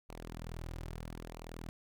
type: tone with flanger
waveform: sawtooth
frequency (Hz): 41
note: E1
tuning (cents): -9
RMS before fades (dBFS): -45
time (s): 0.09-1.69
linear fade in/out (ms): 0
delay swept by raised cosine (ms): 0.57 to 4.57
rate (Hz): 0.77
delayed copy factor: -0.55
effects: none